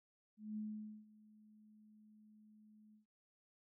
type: tone with ADSR envelope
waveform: sine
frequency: 213.6 Hz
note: G#3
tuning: 49 cents sharp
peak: -40 dBFS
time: 0.37-3.06 s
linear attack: 200 ms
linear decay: 480 ms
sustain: -22 dB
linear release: 120 ms
effects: none